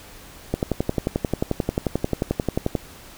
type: click train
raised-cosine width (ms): 2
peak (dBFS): -7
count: 26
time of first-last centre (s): 0.54-2.752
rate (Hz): 11.3
effects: pink hiss -44 dBFS RMS until 3.17 s